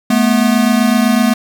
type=tone pair together; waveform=square; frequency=216.1 / 244 Hz; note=A3 / B3; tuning=-31 / -21 cents; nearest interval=major second; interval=210 cents; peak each=-13 dBFS; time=0.1-1.34 s; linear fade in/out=5 ms; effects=none